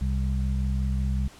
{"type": "harmonic tone", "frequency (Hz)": 65.41, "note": "C2", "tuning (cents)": 0, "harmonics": [1, 2, 3], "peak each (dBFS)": [-24, -31, -32], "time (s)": [0.01, 1.28], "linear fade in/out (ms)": 5, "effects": ["pink hiss -50 dBFS RMS until 1.39 s", "low-pass 10000 Hz 12 dB/octave"]}